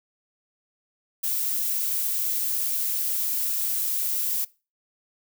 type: noise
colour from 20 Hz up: violet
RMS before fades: -26 dBFS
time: 1.23-4.45 s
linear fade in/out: 10 ms
effects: noise-tail reverb RT60 0.3 s tail -21 dB re dry